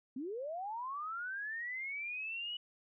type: linear sweep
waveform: sine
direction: up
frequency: 240 to 2960 Hz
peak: -38 dBFS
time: 0.16-2.57 s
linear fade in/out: 5 ms
effects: none